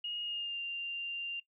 sine tone with pitch glide, 2869 to 2786 Hz, F7 to F7, +46 to -5 cents, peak -35 dBFS, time 0.04-1.4 s, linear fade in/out 5 ms, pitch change -51 cents, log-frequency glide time 0.23-0.59 s, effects noise-tail reverb RT60 0.1 s tail -21 dB re dry

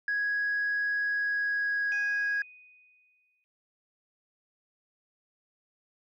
sine tone with pitch glide, 1661.2 to 1651.6 Hz, G#6 to G#6, 0 to -10 cents, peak -25 dBFS, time 0.08-2.42 s, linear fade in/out 2 ms, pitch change -10 cents, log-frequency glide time 1.02-2 s
sine tone with exponential decay, 2489 Hz, D#7, in tune, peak -34 dBFS, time 1.92-3.44 s, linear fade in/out 0 ms, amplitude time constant 330 ms
effects tanh soft clip ceiling -23 dBFS

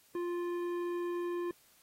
sine tone with tanh clipping, 349.2 Hz, F4, in tune, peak -35 dBFS, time 0.15-1.51 s, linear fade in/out 2 ms, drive 12 dB, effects white hiss -65 dBFS RMS until 1.82 s + AAC 48 kbps

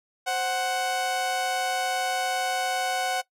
sawtooth tone pair together, 525 / 742.5 Hz, C5 / F#5, +6 / +6 cents, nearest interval tritone, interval 600 cents, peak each -30 / -21 dBFS, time 0.26-3.22 s, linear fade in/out 20 ms, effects noise-tail reverb RT60 0.1 s tail -19 dB re dry + low-pass 12000 Hz 12 dB/octave

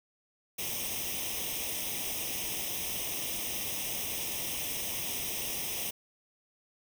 white noise with comb filter, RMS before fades -35 dBFS, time 0.58-5.91 s, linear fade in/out 10 ms, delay 0.34 ms, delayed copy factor +0.8, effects none

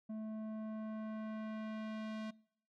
square tone with low-pass filter sweep, 217.6 Hz, A3, 19 cents flat, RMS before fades -43 dBFS, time 0.09-2.31 s, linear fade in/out 10 ms, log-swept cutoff 540 to 4500 Hz, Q 0.74, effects noise-tail reverb RT60 0.6 s tail -23 dB re dry

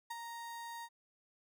35% pulse tone with ADSR envelope, 932.3 Hz, A#5, in tune, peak -37 dBFS, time 0.1-0.89 s, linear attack 9 ms, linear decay 29 ms, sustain -5 dB, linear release 52 ms, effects none

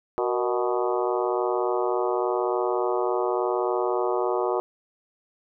harmonic tone with a mistuned harmonic, 123.47 Hz, B2, in tune, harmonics 3 / 4 / 5 / 6 / 7 / 8 / 9 / 10, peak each -26 / -28 / -30 / -32 / -33 / -34 / -35 / -36 dBFS, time 0.18-4.6 s, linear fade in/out 0 ms, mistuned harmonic 4, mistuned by -81 cents, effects none

